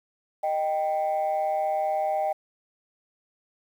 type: tone pair together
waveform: sine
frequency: 619 / 783 Hz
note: D#5 / G5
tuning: -9 / -2 cents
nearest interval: major third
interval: 407 cents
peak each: -25 / -24 dBFS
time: 0.43-2.33 s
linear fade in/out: 10 ms
effects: tanh soft clip ceiling -19 dBFS + 9-bit